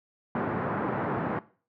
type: band-pass noise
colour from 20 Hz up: pink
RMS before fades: -30 dBFS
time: 0.35-1.39 s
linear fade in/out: 2 ms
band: 130 to 1500 Hz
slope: 24 dB/octave
effects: noise-tail reverb RT60 0.4 s tail -18 dB re dry